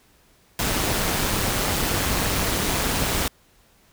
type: noise with amplitude modulation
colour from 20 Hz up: pink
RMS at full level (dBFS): -21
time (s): 0.59-3.28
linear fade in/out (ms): 2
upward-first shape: sine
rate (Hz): 199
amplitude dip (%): 50
effects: pink hiss -58 dBFS RMS until 3.92 s